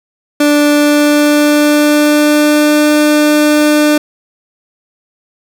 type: tone with pitch glide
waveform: 30% pulse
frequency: 293.7 to 299.5 Hz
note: D4 to D4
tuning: 0 to +34 cents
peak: -4 dBFS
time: 0.4-3.98 s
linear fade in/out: 5 ms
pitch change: +34 cents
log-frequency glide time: 0.71-2.87 s
effects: none